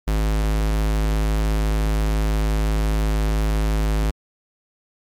square tone, 52.9 Hz, G#1, 33 cents sharp, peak -18 dBFS, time 0.07-4.11 s, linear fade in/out 10 ms, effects MP3 96 kbps

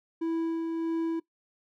triangle tone with tremolo, 328.8 Hz, E4, 4 cents flat, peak -24 dBFS, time 0.21-1.2 s, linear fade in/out 10 ms, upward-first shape sine, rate 1.6 Hz, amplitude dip 30%, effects noise-tail reverb RT60 0.1 s tail -19 dB re dry

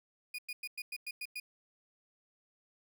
35% pulse tone bursts, 2455 Hz, D#7, 24 cents flat, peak -36 dBFS, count 8, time 0.34-1.4 s, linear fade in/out 5 ms, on 45 ms, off 100 ms, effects none

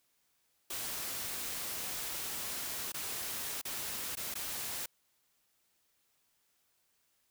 white noise with dropouts, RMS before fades -39 dBFS, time 0.7-4.86 s, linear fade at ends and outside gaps 5 ms, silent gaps 2.921-2.942 / 3.615-3.651 / 4.154-4.17 / 4.341-4.353 s, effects white hiss -75 dBFS RMS until 7.3 s

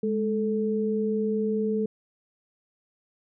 sine tone pair together, 209.1 / 437.6 Hz, G#3 / A4, +12 / -9 cents, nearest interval octave + minor second, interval 1279 cents, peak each -26 dBFS, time 0.03-1.86 s, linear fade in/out 5 ms, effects none

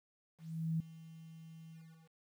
sine tone with ADSR envelope, 162.1 Hz, E3, 29 cents flat, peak -31 dBFS, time 0.38-2.14 s, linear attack 420 ms, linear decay 4 ms, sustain -19 dB, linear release 420 ms, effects 11-bit

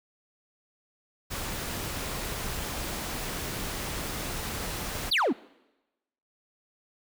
pink noise, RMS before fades -34 dBFS, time 1.3-5.11 s, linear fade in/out 20 ms
triangle exponential sweep, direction down, 4978 to 212.5 Hz, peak -20 dBFS, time 5.11-5.33 s, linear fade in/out 10 ms
effects noise-tail reverb RT60 1.0 s tail -23 dB re dry

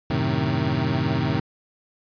25% pulse chord, F# diminished seventh, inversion none, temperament equal, 92.5 / 110 / 130.81 / 155.56 Hz, F#2 / A2 / C3 / Eb3, 0 / 0 / 0 / 0 cents, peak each -26 / -24 / -21 / -22 dBFS, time 0.1-1.4 s, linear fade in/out 5 ms, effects resampled to 11025 Hz

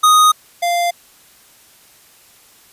square tone pair in turn, 1244.5 / 694.8 Hz, D#6 / F5, 0 / -9 cents, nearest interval minor seventh, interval 1009 cents, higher first, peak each -8 / -15 dBFS, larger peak first, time 0.03-0.32 / 0.62-0.91 s, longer neither, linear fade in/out 10 ms, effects white hiss -48 dBFS RMS until 2.72 s + resampled to 32000 Hz

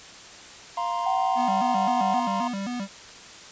triangle chord, F suspended fourth, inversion none, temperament equal with one note detuned, 698.5 / 938.8 / 1046.5 Hz, F5 / Bb5 / C6, 0 / +12 / 0 cents, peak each -28 / -27 / -28 dBFS, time 0.77-2.48 s, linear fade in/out 5 ms
sine tone with pitch glide, 758 to 745.4 Hz, F#5 to F#5, +42 to +13 cents, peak -23 dBFS, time 1.06-2.2 s, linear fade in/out 5 ms, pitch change -29 cents, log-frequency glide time 1.61-1.89 s
square tone with vibrato, 219.4 Hz, A3, 5 cents flat, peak -29 dBFS, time 1.35-2.88 s, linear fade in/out 50 ms, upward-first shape square, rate 3.8 Hz, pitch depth 190 cents each way
effects white hiss -44 dBFS RMS until 3.51 s + resampled to 16000 Hz

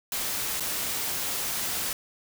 white noise with dropouts, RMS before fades -30 dBFS, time 0.12-1.93 s, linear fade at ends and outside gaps 2 ms, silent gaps 0.599-0.605 s, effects none

